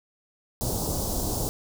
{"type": "band-stop noise", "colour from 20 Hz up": "pink", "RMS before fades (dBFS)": -28, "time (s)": [0.61, 1.49], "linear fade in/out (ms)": 0, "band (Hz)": [870, 4900], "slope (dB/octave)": 24, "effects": []}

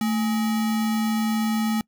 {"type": "tone with sample-and-hold", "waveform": "sine", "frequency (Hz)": 220.9, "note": "A3", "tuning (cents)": 7, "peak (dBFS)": -20, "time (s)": [0.01, 1.81], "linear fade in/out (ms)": 2, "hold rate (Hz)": 1050, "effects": ["noise-tail reverb RT60 0.1 s tail -25 dB re dry"]}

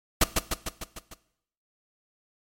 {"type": "noise with echo", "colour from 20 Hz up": "pink", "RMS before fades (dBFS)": -18, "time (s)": [0.21, 0.24], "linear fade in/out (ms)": 5, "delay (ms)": 150, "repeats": 6, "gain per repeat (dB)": -4, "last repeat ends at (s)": 1.14, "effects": ["noise-tail reverb RT60 0.7 s tail -17 dB re dry", "MP3 64 kbps"]}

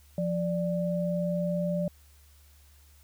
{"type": "tone pair together", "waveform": "sine", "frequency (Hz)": [174.61, 589], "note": ["F3", "D5"], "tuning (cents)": [0, 5], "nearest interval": "octave + major sixth", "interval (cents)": 2105, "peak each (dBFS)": [-28, -30], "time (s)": [0.18, 1.88], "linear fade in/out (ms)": 2, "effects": ["added 72 Hz sine -55 dBFS peak until 3.03 s", "white hiss -62 dBFS RMS until 3.03 s"]}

